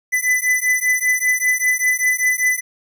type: beating tone pair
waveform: square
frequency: 2000 / 2005.1 Hz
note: B6 / B6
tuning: +21 / +26 cents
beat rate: 5.1 Hz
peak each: -19 dBFS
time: 0.12-2.61 s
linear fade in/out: 20 ms
effects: none